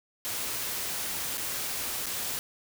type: noise with dropouts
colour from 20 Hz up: white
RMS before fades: -33 dBFS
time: 0.25-2.39 s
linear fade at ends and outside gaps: 0 ms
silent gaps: 1.373-1.379 / 2.059-2.066 s
effects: none